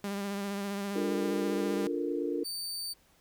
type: tone with vibrato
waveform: sawtooth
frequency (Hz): 199.9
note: G3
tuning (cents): +34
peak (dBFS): -29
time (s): 0.04-1.87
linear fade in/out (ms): 2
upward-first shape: sine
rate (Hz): 15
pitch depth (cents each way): 26
type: chord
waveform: sine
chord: Bb major seventh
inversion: first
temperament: just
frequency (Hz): 291.4 / 349.6 / 437 / 466.2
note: D4 / F4 / A4 / Bb4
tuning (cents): -13 / +2 / -12 / 0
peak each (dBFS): -34 / -34 / -39 / -35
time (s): 0.95-2.44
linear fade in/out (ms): 10
type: tone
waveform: sawtooth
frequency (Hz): 4587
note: D8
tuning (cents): -42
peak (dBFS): -32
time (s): 2.44-2.94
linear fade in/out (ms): 20
effects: pink hiss -65 dBFS RMS until 3.2 s

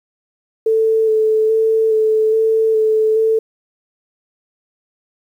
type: tone with vibrato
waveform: sine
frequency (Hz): 440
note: A4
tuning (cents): 0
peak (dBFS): -11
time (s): 0.66-3.39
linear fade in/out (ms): 5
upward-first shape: square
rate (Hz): 1.2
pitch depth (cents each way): 14
effects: 8-bit

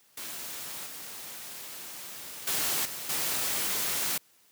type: noise with level steps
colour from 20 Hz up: white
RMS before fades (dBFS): -39 / -42 / -29 / -38 / -30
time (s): 0.17-4.18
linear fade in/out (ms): 5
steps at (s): 0.86 / 2.47 / 2.85 / 3.09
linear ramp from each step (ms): 5
effects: white hiss -63 dBFS RMS until 4.51 s + high-pass 100 Hz 12 dB/octave

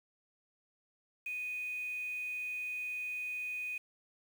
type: tone with quantisation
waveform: sine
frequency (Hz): 2489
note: D#7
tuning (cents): 0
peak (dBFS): -36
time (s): 1.26-3.78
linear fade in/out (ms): 5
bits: 9
effects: none

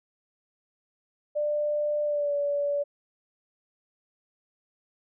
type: tone with pitch glide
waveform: sine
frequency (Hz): 594 to 574.4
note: D5 to D5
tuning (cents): +20 to -39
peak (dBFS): -24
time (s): 1.35-2.84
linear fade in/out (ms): 20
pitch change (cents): -59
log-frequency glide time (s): 2.04-2.34
effects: none

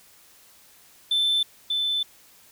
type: tone pair in turn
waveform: sine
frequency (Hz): 3535 / 3522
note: A7 / A7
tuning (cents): +7 / +1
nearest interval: unison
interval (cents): 6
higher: first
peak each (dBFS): -17 / -21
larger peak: first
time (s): 1.11-1.43 / 1.7-2.03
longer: second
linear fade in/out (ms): 5
effects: tanh soft clip ceiling -18 dBFS + white hiss -54 dBFS RMS until 2.51 s

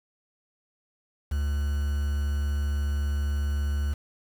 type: tone with quantisation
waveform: triangle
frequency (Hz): 71.8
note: D2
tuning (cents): -39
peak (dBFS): -22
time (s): 1.31-3.94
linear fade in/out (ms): 10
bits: 7
effects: none

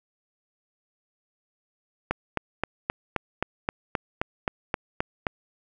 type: click train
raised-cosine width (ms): 0.5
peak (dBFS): -9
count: 13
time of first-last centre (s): 2.11-5.268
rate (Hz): 3.8
effects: none

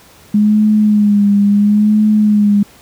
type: tone with vibrato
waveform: sine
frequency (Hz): 207.7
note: G#3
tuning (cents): 0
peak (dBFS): -7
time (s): 0.34-2.63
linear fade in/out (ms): 5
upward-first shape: sine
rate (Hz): 0.73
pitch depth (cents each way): 47
effects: pink hiss -43 dBFS RMS until 2.81 s + high-pass 60 Hz 12 dB/octave

